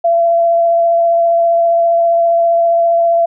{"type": "tone with vibrato", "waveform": "sine", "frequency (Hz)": 677, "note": "E5", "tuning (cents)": 46, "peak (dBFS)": -8, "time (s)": [0.04, 3.26], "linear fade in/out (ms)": 10, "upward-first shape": "triangle", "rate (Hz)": 15, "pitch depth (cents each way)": 13, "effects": []}